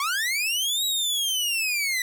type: linear two-way sweep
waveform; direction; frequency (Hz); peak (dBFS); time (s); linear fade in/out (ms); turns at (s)
sawtooth; up then down; 1074 to 3876 to 1954; -20; 0-2.02; 2; 0.85
effects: none